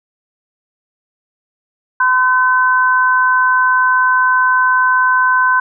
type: tone pair together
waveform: sine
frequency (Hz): 1019 / 1524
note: C6 / G6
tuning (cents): -46 / -49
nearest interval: perfect fifth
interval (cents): 697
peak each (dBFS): -12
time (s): 2-5.6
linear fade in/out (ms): 5
effects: none